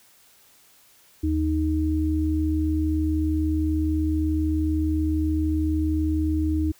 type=tone pair together; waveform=sine; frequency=78.05 / 311.1 Hz; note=D#2 / D#4; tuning=+6 / 0 cents; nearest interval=2 octaves; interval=2394 cents; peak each=-23 dBFS; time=1.23-6.72 s; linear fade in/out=10 ms; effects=white hiss -56 dBFS RMS until 6.79 s